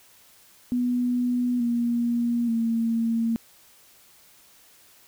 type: tone with pitch steps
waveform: sine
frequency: 245.8 / 237.2 / 228.8 Hz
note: B3 / A#3 / A#3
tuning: -8 / +30 / -32 cents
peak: -21 dBFS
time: 0.72-3.36 s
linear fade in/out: 0 ms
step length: 880 ms
effects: white hiss -55 dBFS RMS until 5.07 s